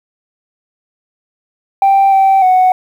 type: tone with pitch steps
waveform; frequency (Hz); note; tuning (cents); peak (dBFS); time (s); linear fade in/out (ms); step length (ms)
sine; 784 / 775 / 741; G5 / G5 / F#5; 0 / -20 / +2; -4; 1.82-2.72; 2; 300
effects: tanh soft clip ceiling -4 dBFS + 7-bit